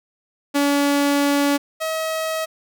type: tone pair in turn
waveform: sawtooth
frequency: 284.7 / 639.1 Hz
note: C#4 / D#5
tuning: +46 / +46 cents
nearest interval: octave + major second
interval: 1400 cents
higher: second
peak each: -12 / -18 dBFS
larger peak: first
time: 0.54-1.58 / 1.8-2.46 s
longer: first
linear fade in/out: 20 ms
effects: none